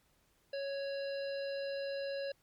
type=harmonic tone with a mistuned harmonic; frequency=554.4 Hz; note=C#5; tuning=in tune; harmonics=1 / 3 / 5 / 7 / 9; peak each=-36 / -48 / -51 / -50 / -54 dBFS; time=0.53-2.32 s; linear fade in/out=5 ms; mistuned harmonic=7; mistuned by=+77 cents; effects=pink hiss -72 dBFS RMS until 2.42 s + MP3 96 kbps